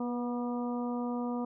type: harmonic tone with a mistuned harmonic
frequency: 241.9 Hz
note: B3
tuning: 36 cents flat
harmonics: 1 / 2 / 3 / 4 / 5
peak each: -32 / -39 / -42 / -43 / -46 dBFS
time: 0-1.45 s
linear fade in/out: 5 ms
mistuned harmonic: 2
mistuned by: +18 cents
effects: none